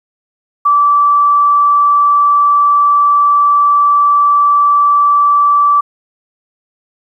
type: tone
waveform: sine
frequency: 1160 Hz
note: D6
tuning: 22 cents flat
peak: -6 dBFS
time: 0.65-5.81 s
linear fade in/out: 10 ms
effects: 8-bit